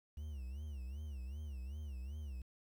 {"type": "tone with vibrato", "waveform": "triangle", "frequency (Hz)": 69.3, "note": "C#2", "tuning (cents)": 0, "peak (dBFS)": -40, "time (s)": [0.17, 2.42], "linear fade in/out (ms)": 5, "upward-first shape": "sine", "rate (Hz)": 2.6, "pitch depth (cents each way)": 180, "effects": ["11-bit"]}